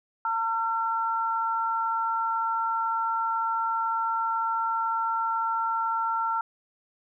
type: tone pair together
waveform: sine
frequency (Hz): 907 / 1359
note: A#5 / F6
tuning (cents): -48 / -48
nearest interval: perfect fifth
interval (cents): 700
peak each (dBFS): -27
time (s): 0.25-6.41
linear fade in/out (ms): 2
effects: none